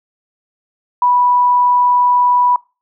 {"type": "tone", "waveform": "sine", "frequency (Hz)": 983, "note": "B5", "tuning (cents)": -8, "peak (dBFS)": -9, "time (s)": [1.02, 2.56], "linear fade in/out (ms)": 2, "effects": ["noise-tail reverb RT60 0.3 s tail -23 dB re dry"]}